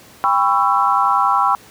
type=chord; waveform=sine; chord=C# half-diminished seventh; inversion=second; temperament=just; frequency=798.3 / 997.9 / 1108.7 / 1330.5 Hz; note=G5 / B5 / C#6 / E6; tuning=+31 / +18 / 0 / +16 cents; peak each=-18 dBFS; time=0.24-1.55 s; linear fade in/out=0 ms; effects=pink hiss -44 dBFS RMS until 1.7 s + high-pass 100 Hz 12 dB/octave